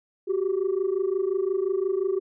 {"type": "tone pair together", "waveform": "sine", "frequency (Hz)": [370, 395.7], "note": ["F#4", "G4"], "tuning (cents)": [0, 16], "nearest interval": "minor second", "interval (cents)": 116, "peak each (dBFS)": -24, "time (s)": [0.27, 2.2], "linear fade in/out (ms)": 20, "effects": ["tanh soft clip ceiling -18 dBFS"]}